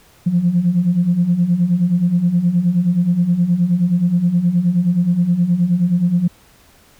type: beating tone pair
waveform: sine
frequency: 169 / 178.5 Hz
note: E3 / F3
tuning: +43 / +38 cents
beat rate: 9.5 Hz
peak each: -18 / -13 dBFS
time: 0.26-6.28 s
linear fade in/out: 10 ms
effects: tanh soft clip ceiling -5 dBFS + pink hiss -50 dBFS RMS until 6.99 s